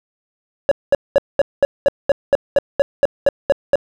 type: tone bursts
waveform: triangle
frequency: 562 Hz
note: C#5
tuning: 24 cents sharp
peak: -6 dBFS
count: 14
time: 0.69-3.756 s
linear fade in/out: 0 ms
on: 24 ms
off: 210 ms
effects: none